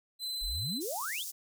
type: tone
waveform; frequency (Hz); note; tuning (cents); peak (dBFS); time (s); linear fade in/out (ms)
40% pulse; 4043; B7; +40; -33; 0.19-0.82; 50
type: exponential sweep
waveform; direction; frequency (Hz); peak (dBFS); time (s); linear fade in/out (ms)
sine; up; 32.56 to 3852; -35; 0.41-1.24; 20
type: high-pass noise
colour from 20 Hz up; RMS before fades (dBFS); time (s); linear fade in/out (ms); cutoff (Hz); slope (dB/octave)
pink; -40; 0.8-1.32; 20; 5700; 24
effects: none